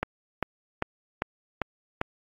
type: click train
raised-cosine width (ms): 0.5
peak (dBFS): -11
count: 6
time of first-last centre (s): 0.03-2.014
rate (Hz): 2.52
effects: AAC 32 kbps